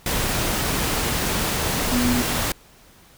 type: tone in noise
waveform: sine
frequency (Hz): 244.9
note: B3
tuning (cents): -14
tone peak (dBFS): -19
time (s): 1.92-2.22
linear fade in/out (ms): 2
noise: pink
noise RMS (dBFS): -23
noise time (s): 0.06-2.52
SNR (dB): +1
effects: pink hiss -51 dBFS RMS until 3.17 s